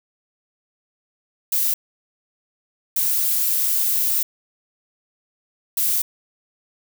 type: noise bursts at uneven times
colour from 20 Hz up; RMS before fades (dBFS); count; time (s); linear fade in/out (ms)
violet; -20; 3; 1.52-1.74 / 2.96-4.23 / 5.77-6.02; 5
effects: none